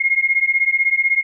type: beating tone pair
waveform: sine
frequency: 2139 / 2155 Hz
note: C7 / C#7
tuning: +38 / -49 cents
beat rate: 16 Hz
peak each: -17 dBFS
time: 0-1.23 s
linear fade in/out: 10 ms
effects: none